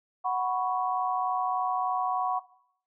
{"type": "chord", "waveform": "sine", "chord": "F# suspended fourth", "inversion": "none", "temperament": "just", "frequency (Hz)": [740, 986.7, 1110], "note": ["F#5", "B5", "C#6"], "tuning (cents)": [0, -2, 2], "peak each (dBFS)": [-28, -32, -30], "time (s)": [0.24, 2.4], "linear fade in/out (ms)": 20, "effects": ["noise-tail reverb RT60 0.7 s tail -18 dB re dry"]}